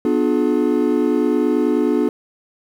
triangle chord, B diminished seventh, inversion none, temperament just, 246.9 / 296.3 / 355.6 / 426.7 Hz, B3 / D4 / F4 / Ab4, 0 / +15 / +31 / +47 cents, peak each -18 / -17 / -19 / -19 dBFS, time 0.05-2.09 s, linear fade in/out 2 ms, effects 8-bit

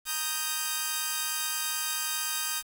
5% pulse chord, Eb major, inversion second, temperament equal, 932.3 / 1244.5 / 1568 Hz, Bb5 / Eb6 / G6, 0 / 0 / 0 cents, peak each -25 / -21 / -21 dBFS, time 0.05-2.63 s, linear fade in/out 50 ms, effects 8-bit

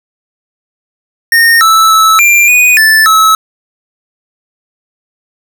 square tone with pitch steps, 1841 / 1314 / 1306 / 2378 / 2474 / 1757 / 1296 Hz, A#6 / E6 / E6 / D7 / D#7 / A6 / E6, -22 / -6 / -17 / +21 / -10 / -3 / -30 cents, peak -4 dBFS, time 1.32-3.35 s, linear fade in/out 2 ms, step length 290 ms, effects none

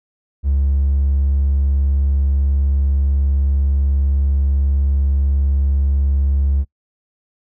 triangle tone, 69.3 Hz, C#2, in tune, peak -10 dBFS, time 0.43-6.65 s, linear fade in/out 50 ms, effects noise-tail reverb RT60 0.1 s tail -24 dB re dry + tanh soft clip ceiling -8 dBFS

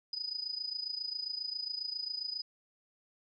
sine tone with amplitude modulation, 4978 Hz, D#8, in tune, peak -32 dBFS, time 0.13-2.42 s, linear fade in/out 2 ms, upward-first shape sine, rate 27.4 Hz, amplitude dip 80%, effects none

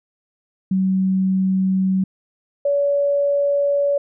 sine tone pair in turn, 189.2 / 568.6 Hz, F#3 / C#5, +39 / +44 cents, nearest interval octave + perfect fifth, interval 1905 cents, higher second, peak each -15 dBFS, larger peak neither, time 0.71-2.04 / 2.65-3.98 s, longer neither, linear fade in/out 5 ms, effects none

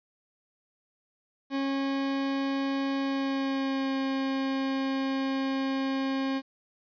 40% pulse tone with pitch glide, 273.3 to 268.8 Hz, C#4 to C4, -24 to +47 cents, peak -26 dBFS, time 1.5-6.42 s, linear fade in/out 50 ms, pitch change -29 cents, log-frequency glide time 3-3.95 s, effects resampled to 11025 Hz + 10-bit

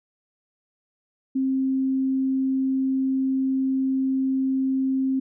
sine tone, 265.1 Hz, C4, 23 cents sharp, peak -20 dBFS, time 1.35-5.2 s, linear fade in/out 10 ms, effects none

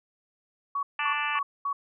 sine tone bursts, 1124 Hz, C#6, 24 cents sharp, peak -26 dBFS, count 4, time 0.75-1.73 s, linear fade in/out 5 ms, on 80 ms, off 220 ms
harmonic tone, 293.6 Hz, D4, in tune, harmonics 3 / 4 / 5 / 6 / 7 / 8 / 9 / 10, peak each -34 / -32 / -38 / -33 / -40 / -35 / -33 / -39 dBFS, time 0.99-1.39 s, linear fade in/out 2 ms
effects none

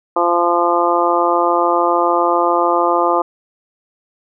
harmonic tone, 173 Hz, F3, 16 cents flat, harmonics 2 / 3 / 4 / 5 / 6 / 7, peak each -19 / -19 / -19 / -19 / -19 / -19 dBFS, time 0.16-3.22 s, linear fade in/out 5 ms, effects none

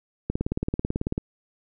click train, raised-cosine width 3 ms, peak -12 dBFS, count 17, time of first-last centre 0.3-1.179 s, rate 18.2 Hz, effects none

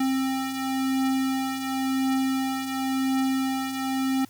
square beating tone pair, 264.1 / 265.04 Hz, C4 / C4, +16 / +22 cents, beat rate 0.94 Hz, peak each -32 / -25 dBFS, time 0-4.25 s, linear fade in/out 5 ms, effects added 106 Hz sine -54 dBFS peak until 4.29 s + white hiss -55 dBFS RMS until 4.29 s

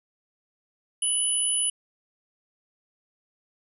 sine tone pair together, 2960 / 9964 Hz, F#7 / D#9, 0 / +1 cents, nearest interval octave + major sixth, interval 2101 cents, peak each -29 / -23 dBFS, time 1.02-1.7 s, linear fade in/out 5 ms, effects none

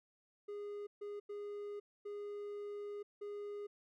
triangle tone bursts at uneven times, 410.9 Hz, G#4, 18 cents flat, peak -40 dBFS, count 5, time 0.48-0.87 / 1.01-1.2 / 1.29-1.8 / 2.05-3.03 / 3.21-3.67 s, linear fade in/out 10 ms, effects none

